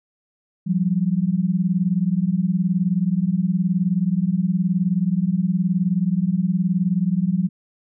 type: beating tone pair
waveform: sine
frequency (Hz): 172.2 / 191.2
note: F3 / G3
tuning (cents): -24 / -43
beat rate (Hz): 19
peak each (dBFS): -20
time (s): 0.66-7.49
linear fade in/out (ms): 20
effects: none